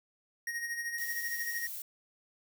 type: tone with tremolo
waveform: square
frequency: 1873 Hz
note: A#6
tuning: 8 cents sharp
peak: -33 dBFS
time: 0.47-1.67 s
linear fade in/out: 2 ms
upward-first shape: sine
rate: 13 Hz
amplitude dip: 55%
type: noise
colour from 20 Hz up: violet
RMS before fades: -41 dBFS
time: 0.98-1.82 s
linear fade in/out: 2 ms
effects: none